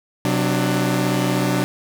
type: tone cluster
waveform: sawtooth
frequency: 129.2 / 185.5 / 297 Hz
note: C3 / F#3 / D4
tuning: -21 / +5 / +20 cents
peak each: -18 dBFS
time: 0.25-1.64 s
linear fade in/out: 0 ms
effects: none